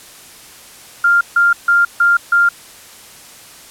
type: tone bursts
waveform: sine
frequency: 1396.9 Hz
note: F6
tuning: in tune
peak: -8 dBFS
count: 5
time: 1.04-2.49 s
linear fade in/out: 5 ms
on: 170 ms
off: 150 ms
effects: white hiss -39 dBFS RMS until 3.7 s + low-pass 12000 Hz 12 dB/octave